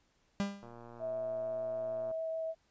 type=tone with exponential decay; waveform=45% pulse; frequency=200 Hz; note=G3; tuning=35 cents sharp; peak=-28 dBFS; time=0.4-0.75 s; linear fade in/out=0 ms; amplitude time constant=74 ms
type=click train; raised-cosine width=1 ms; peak=-37 dBFS; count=176; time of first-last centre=0.63-2.113 s; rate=118 Hz
type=tone with vibrato; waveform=sine; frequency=647 Hz; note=E5; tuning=32 cents flat; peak=-34 dBFS; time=0.99-2.55 s; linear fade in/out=50 ms; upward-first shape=triangle; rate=6.7 Hz; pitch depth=8 cents each way
effects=pink hiss -73 dBFS RMS until 2.7 s + resampled to 16000 Hz